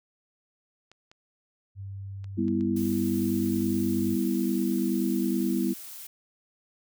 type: clicks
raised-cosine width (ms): 0.2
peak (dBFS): -34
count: 6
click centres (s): 0.916 / 1.115 / 2.243 / 2.482 / 2.609 / 3.613
type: tone with pitch glide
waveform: sine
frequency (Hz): 98 to 97.1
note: G2 to G2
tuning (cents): 0 to -16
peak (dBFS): -35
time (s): 1.75-4.18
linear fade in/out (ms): 50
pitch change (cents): -16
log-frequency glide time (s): 3.2-3.64
type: chord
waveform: sine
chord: E minor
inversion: first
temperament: just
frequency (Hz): 197.78 / 247.2 / 329.6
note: G3 / B3 / E4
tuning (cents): +16 / +2 / 0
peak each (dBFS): -28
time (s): 2.37-5.74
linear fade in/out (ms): 20
type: noise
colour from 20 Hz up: blue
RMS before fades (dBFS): -42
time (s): 2.76-6.07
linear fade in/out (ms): 5
effects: none